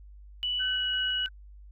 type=tone with pitch glide; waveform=sine; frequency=2960 to 2923 Hz; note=F#7 to F#7; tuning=0 to -22 cents; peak=-27 dBFS; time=0.43-1.26 s; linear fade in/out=0 ms; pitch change=-22 cents; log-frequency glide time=0.55-0.85 s
type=tone with tremolo; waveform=sine; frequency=1523 Hz; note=F#6; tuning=50 cents sharp; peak=-31 dBFS; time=0.59-1.29 s; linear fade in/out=20 ms; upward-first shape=square; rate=2.9 Hz; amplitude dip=30%
effects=added 50 Hz sine -46 dBFS peak until 1.71 s